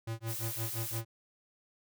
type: tone with tremolo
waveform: square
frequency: 113.3 Hz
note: A#2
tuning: 49 cents flat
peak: -34 dBFS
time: 0.07-1.05 s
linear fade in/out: 5 ms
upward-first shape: sine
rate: 5.8 Hz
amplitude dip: 100%
type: noise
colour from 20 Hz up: blue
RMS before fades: -39 dBFS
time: 0.26-1.02 s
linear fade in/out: 50 ms
effects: none